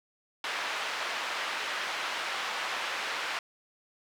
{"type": "band-pass noise", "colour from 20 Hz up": "pink", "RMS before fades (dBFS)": -34, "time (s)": [0.44, 3.39], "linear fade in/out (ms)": 2, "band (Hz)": [980, 3400], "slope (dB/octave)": 12, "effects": []}